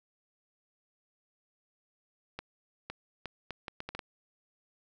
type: accelerating click train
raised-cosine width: 0.3 ms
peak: -22 dBFS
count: 9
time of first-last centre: 2.39-3.992 s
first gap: 510 ms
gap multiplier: 0.7
effects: none